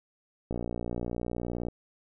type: click train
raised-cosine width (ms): 2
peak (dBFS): -20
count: 71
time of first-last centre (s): 0.51-1.684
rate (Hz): 59.6
effects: none